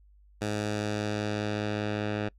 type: tone with low-pass filter sweep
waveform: 10% pulse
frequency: 105.1 Hz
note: G#2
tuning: 21 cents sharp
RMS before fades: -31 dBFS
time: 0.41-2.29 s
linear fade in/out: 10 ms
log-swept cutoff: 8500 to 2900 Hz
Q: 0.98
effects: noise-tail reverb RT60 0.1 s tail -25 dB re dry + added 50 Hz sine -55 dBFS peak until 2.38 s